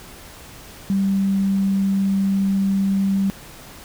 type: tone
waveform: sine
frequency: 195.3 Hz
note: G3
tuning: 6 cents flat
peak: -16 dBFS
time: 0.9-3.3 s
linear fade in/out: 0 ms
effects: pink hiss -41 dBFS RMS until 3.84 s